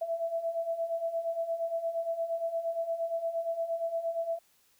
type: beating tone pair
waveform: sine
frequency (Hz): 659.3 / 667.9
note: E5 / E5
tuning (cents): 0 / +23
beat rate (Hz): 8.6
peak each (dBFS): -36 / -31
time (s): 0.01-4.39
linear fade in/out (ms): 10
effects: white hiss -67 dBFS RMS until 4.79 s